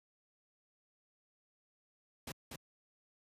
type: noise with echo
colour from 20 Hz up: pink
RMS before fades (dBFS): -43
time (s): 2.27-2.32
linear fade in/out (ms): 5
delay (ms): 240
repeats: 1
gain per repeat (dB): -3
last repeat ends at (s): 2.56
effects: high-pass 80 Hz 12 dB/octave + resampled to 32000 Hz